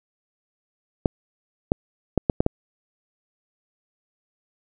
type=clicks; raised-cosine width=2 ms; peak=-4 dBFS; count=6; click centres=1.058 / 1.719 / 2.177 / 2.298 / 2.405 / 2.464 s; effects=none